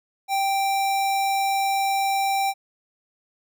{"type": "tone", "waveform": "square", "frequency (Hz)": 784, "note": "G5", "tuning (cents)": 0, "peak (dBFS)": -21, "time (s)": [0.28, 2.54], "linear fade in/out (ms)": 50, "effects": []}